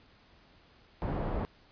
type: low-pass noise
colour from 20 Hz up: pink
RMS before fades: -33 dBFS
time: 1.02-1.45 s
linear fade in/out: 0 ms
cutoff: 870 Hz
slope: 12 dB/octave
effects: pink hiss -61 dBFS RMS until 1.71 s + resampled to 11025 Hz